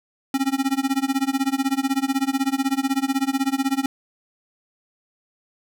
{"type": "tone with tremolo", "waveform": "square", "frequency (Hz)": 270.5, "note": "C#4", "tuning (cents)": -42, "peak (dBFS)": -17, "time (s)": [0.34, 3.86], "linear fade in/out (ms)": 2, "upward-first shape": "sine", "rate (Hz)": 16, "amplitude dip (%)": 95, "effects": []}